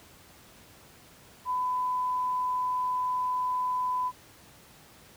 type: tone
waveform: sine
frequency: 1003 Hz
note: B5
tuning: 26 cents sharp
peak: -26 dBFS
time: 1.45-4.12 s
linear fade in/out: 50 ms
effects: pink hiss -54 dBFS RMS until 5.16 s + high-pass 60 Hz 12 dB/octave